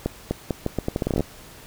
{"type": "accelerating click train", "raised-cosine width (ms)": 2, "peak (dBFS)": -9, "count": 15, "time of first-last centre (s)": [0.06, 1.207], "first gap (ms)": 250, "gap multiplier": 0.79, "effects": ["pink hiss -45 dBFS RMS until 1.66 s"]}